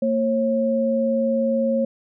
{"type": "tone pair together", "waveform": "sine", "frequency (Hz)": [229.1, 542.9], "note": ["A#3", "C#5"], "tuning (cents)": [-30, -36], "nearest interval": "octave + minor third", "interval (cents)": 1494, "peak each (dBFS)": [-21, -20], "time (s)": [0.02, 1.85], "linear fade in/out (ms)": 5, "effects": []}